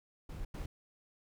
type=noise bursts at uneven times; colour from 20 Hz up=brown; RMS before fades=-41 dBFS; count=2; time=0.29-0.45 / 0.54-0.66 s; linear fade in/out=5 ms; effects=none